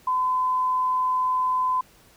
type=tone; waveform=sine; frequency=1017 Hz; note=C6; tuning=50 cents flat; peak=-20 dBFS; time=0.07-1.81 s; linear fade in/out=5 ms; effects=pink hiss -55 dBFS RMS until 2.16 s